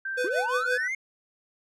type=tone with pitch glide; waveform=sine; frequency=1568 to 1505.9 Hz; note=G6 to F#6; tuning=0 to +30 cents; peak=-29 dBFS; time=0.05-0.88 s; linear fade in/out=5 ms; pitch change=-70 cents; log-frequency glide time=0.25-0.33 s
type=tone with tremolo; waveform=square; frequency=498.2 Hz; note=B4; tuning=15 cents sharp; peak=-25 dBFS; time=0.17-0.78 s; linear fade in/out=10 ms; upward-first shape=triangle; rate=5.8 Hz; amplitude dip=100%
type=linear sweep; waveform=triangle; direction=up; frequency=315.6 to 2177 Hz; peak=-26 dBFS; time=0.24-0.95 s; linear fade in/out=5 ms
effects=low-pass 10000 Hz 12 dB/octave